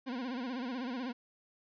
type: tone with vibrato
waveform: 40% pulse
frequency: 251 Hz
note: B3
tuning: 28 cents sharp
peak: -35 dBFS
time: 0.06-1.13 s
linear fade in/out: 20 ms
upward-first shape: sine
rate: 16 Hz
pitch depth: 120 cents each way
effects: resampled to 11025 Hz + 11-bit